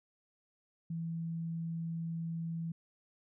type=tone; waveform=sine; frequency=165.4 Hz; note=E3; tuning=6 cents sharp; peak=-35 dBFS; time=0.9-2.72 s; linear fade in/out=5 ms; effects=none